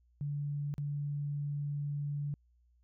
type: tone with dropouts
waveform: sine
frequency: 144.6 Hz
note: D3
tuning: 27 cents flat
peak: -33 dBFS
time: 0.21-2.34 s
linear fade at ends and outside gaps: 0 ms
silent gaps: 0.74-0.781 s
effects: added 60 Hz sine -65 dBFS peak until 2.83 s